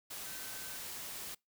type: tone in noise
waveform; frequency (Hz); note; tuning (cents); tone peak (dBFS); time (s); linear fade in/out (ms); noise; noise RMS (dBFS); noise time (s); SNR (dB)
sine; 1535; G6; -37; -54; 0.26-0.78; 10; white; -44; 0.1-1.35; -13
effects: noise-tail reverb RT60 0.2 s tail -25 dB re dry